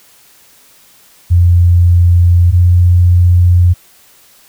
sine tone pair in turn, 87.31 / 88.48 Hz, F2 / F2, 0 / +23 cents, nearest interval unison, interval 23 cents, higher second, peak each -4 dBFS, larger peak neither, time 1.3-2.52 / 2.52-3.74 s, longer neither, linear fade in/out 20 ms, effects white hiss -45 dBFS RMS until 4.48 s

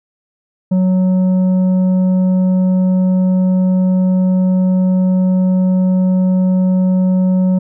triangle tone with tanh clipping, 185 Hz, F#3, in tune, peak -11 dBFS, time 0.71-7.59 s, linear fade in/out 10 ms, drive 11 dB, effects none

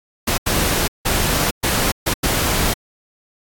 pink noise bursts at uneven times, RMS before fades -18 dBFS, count 6, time 0.27-0.38 / 0.46-0.88 / 1.05-1.51 / 1.63-1.92 / 2.06-2.14 / 2.23-2.74 s, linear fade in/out 10 ms, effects AAC 64 kbps

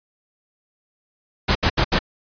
pink noise bursts, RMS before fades -17 dBFS, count 4, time 1.48-1.991 s, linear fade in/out 10 ms, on 73 ms, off 73 ms, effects resampled to 11025 Hz

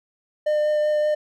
triangle tone with vibrato, 603 Hz, D5, 46 cents sharp, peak -16 dBFS, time 0.46-1.15 s, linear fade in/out 10 ms, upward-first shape triangle, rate 5.2 Hz, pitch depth 10 cents each way, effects none

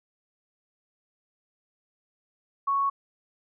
sine tone, 1108.7 Hz, C#6, in tune, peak -22 dBFS, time 2.67-2.9 s, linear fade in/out 10 ms, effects none

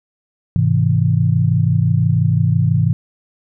sine chord, Ab augmented, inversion none, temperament just, 103.83 / 129.78 / 162.23 Hz, Ab2 / C3 / E3, 0 / -14 / -27 cents, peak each -16 dBFS, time 0.56-2.93 s, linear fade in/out 0 ms, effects none

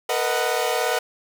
sawtooth chord, B major seventh, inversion third, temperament equal with one note detuned, 456.6 / 493.9 / 622.3 / 740 Hz, A#4 / B4 / D#5 / F#5, -36 / 0 / 0 / 0 cents, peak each -23 / -22 / -23 / -22 dBFS, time 0.09-0.99 s, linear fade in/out 5 ms, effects none

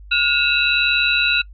sine tone cluster, 1433 / 2582 / 2723 / 3912 Hz, F6 / E7 / F7 / B7, +44 / -37 / -44 / -17 cents, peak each -20 dBFS, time 0.11-1.42 s, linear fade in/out 10 ms, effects noise-tail reverb RT60 0.1 s tail -24 dB re dry + added 50 Hz sine -37 dBFS peak until 1.53 s

